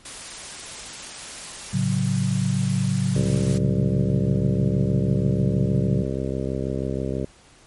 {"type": "noise", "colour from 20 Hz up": "white", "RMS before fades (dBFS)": -36, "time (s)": [0.05, 3.58], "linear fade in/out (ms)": 5}
{"type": "chord", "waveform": "sine", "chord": "F# minor", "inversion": "first", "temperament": "equal", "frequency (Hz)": [110, 138.59, 185], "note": ["A2", "C#3", "F#3"], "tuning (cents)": [0, 0, 0], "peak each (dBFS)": [-25, -23, -23], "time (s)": [1.73, 6.03], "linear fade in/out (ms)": 10}
{"type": "harmonic tone", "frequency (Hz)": 66.2, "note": "C2", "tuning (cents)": 21, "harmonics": [1, 2, 3, 4, 5, 6, 7, 8, 9], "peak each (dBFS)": [-32, -29, -31, -32, -34, -31, -34, -37, -36], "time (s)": [3.15, 7.25], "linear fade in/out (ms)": 5}
{"effects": ["pink hiss -52 dBFS RMS until 7.66 s", "MP3 48 kbps"]}